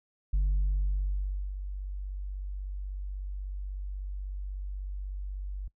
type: tone with ADSR envelope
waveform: sine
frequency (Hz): 48.16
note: G1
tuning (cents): -30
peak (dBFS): -20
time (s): 0.33-5.68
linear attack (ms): 9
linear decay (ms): 1200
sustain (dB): -13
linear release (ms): 6
effects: noise-tail reverb RT60 0.1 s tail -22 dB re dry + tanh soft clip ceiling -22 dBFS